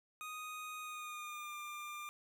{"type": "tone with pitch glide", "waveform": "25% pulse", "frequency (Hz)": [1244.5, 1195.2], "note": ["D#6", "D6"], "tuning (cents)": [0, 30], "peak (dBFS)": -40, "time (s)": [0.21, 2.09], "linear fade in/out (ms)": 0, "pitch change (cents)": -70, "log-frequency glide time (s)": [0.81, 1.56], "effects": []}